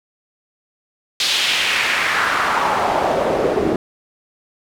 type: noise with band-pass filter sweep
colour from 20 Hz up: pink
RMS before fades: -18 dBFS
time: 1.2-3.76 s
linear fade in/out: 2 ms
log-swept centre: 4000 to 360 Hz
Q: 2
effects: none